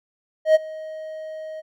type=tone with ADSR envelope; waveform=triangle; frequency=628 Hz; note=D#5; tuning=16 cents sharp; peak=-7 dBFS; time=0.45-1.62 s; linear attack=100 ms; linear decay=24 ms; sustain=-22 dB; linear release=28 ms; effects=none